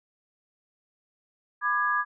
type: chord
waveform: sine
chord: G# diminished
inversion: first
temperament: just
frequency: 996.7 / 1196.1 / 1661.2 Hz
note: B5 / D6 / G#6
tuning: +16 / +31 / 0 cents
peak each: -31 / -26 / -26 dBFS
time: 1.61-2.05 s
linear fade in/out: 50 ms
effects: none